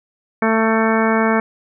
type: harmonic tone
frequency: 222.6 Hz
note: A3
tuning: 20 cents sharp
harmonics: 1 / 2 / 3 / 4 / 5 / 6 / 7 / 8 / 10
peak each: -17 / -20 / -22 / -23 / -24 / -25 / -25 / -26 / -27 dBFS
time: 0.42-1.4 s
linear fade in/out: 2 ms
effects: none